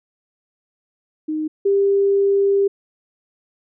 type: tone pair in turn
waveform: sine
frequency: 309.6 / 397.1 Hz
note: D#4 / G4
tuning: -9 / +22 cents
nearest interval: major third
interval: 431 cents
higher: second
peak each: -20 / -13 dBFS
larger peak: second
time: 1.28-1.48 / 1.65-2.68 s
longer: second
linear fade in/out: 10 ms
effects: none